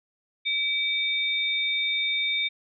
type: tone pair together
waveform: sine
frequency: 2300 / 3651 Hz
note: D7 / A#7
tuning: -37 / -37 cents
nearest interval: minor sixth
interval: 800 cents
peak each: -26 dBFS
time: 0.45-2.49 s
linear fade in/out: 20 ms
effects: none